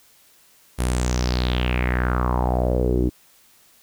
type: tone with low-pass filter sweep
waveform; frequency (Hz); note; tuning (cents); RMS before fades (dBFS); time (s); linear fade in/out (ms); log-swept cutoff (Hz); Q
sawtooth; 61.74; B1; 0; -21; 0.78-3.1; 20; 11000 to 310; 4.6
effects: white hiss -55 dBFS RMS until 3.82 s